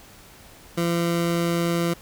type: tone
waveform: 20% pulse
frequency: 170.2 Hz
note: F3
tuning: 44 cents flat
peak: -16 dBFS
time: 0.77-1.94 s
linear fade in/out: 10 ms
effects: pink hiss -48 dBFS RMS until 2.01 s